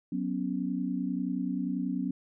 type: chord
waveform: sine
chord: F# suspended fourth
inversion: none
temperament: equal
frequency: 185 / 246.9 / 277.2 Hz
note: F#3 / B3 / C#4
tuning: 0 / 0 / 0 cents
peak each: -33 dBFS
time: 0.12-2.11 s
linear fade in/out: 5 ms
effects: none